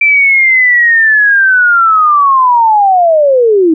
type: linear sweep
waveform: sine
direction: down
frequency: 2349 to 306.7 Hz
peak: -4 dBFS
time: 0.01-3.74 s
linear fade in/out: 5 ms
effects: none